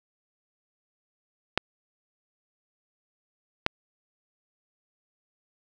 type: clicks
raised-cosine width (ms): 0.3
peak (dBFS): -5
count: 2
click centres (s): 1.576 / 3.664
effects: none